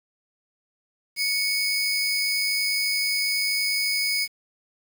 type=tone pair together; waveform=40% pulse; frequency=2215 / 4976 Hz; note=C#7 / D#8; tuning=-2 / -1 cents; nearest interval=octave + major second; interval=1401 cents; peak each=-24 / -24 dBFS; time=1.16-4.28 s; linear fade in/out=50 ms; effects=8-bit